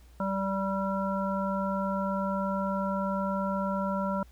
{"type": "harmonic tone", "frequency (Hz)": 194.2, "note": "G3", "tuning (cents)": -16, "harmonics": [1, 3, 5, 7], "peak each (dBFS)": [-30, -33, -34, -36], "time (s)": [0.2, 4.23], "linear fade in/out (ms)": 2, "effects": ["added 60 Hz sine -51 dBFS peak until 4.31 s", "pink hiss -63 dBFS RMS until 4.31 s"]}